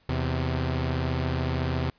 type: tone pair together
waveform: sawtooth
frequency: 81.45 / 129.2 Hz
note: E2 / C3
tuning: -20 / -21 cents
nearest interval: minor sixth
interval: 799 cents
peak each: -24 dBFS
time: 0.09-1.9 s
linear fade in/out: 0 ms
effects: pink hiss -64 dBFS RMS until 1.98 s + resampled to 11025 Hz